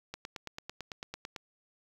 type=click train; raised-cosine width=0.2 ms; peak=-22 dBFS; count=12; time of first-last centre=0.14-1.362 s; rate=9 Hz; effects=9-bit